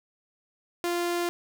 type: tone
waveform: sawtooth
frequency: 347.5 Hz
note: F4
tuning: 9 cents flat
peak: -22 dBFS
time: 0.84-1.29 s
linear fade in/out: 0 ms
effects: none